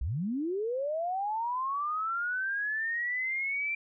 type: linear sweep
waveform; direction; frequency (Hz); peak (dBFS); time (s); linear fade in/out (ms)
sine; up; 50 to 2360; -29; 0.01-3.75; 5
effects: none